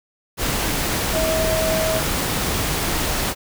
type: tone in noise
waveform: sine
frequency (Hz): 640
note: D#5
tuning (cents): +49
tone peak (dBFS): -20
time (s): 1.12-2.02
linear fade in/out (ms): 50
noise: pink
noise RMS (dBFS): -22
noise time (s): 0.37-3.35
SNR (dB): -1
effects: none